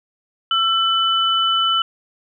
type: tone pair together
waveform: sine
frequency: 1338.6 / 3000 Hz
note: E6 / F#7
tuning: +26 / +23 cents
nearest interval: octave + major second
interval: 1397 cents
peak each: -18 / -17 dBFS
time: 0.51-1.82 s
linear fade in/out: 2 ms
effects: none